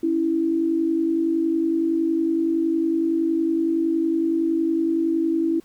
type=tone pair together; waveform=sine; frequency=278.8 / 329.6 Hz; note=C#4 / E4; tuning=+10 / 0 cents; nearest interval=minor third; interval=290 cents; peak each=-26 / -19 dBFS; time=0.03-5.6 s; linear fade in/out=5 ms; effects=pink hiss -57 dBFS RMS until 5.64 s